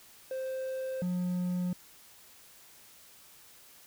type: tone pair in turn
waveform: triangle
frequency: 523.3 / 179.54 Hz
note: C5 / F3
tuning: 0 / +48 cents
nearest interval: octave + perfect fifth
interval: 1852 cents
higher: first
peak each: -31 / -27 dBFS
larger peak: second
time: 0.31-1.02 / 1.02-1.73 s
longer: neither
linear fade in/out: 2 ms
effects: white hiss -56 dBFS RMS until 3.86 s